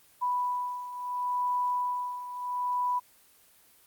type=beating tone pair; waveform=sine; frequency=987.8 / 988.53 Hz; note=B5 / B5; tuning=0 / +1 cents; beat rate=0.73 Hz; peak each=-29 / -34 dBFS; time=0.21-3 s; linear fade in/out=20 ms; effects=white hiss -60 dBFS RMS until 3.86 s + Opus 24 kbps